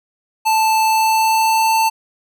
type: tone with pitch glide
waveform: square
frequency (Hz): 880 to 890.2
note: A5 to A5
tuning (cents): 0 to +20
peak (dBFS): -13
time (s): 0.45-1.9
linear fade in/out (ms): 20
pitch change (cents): +20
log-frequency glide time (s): 0.84-1.75
effects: none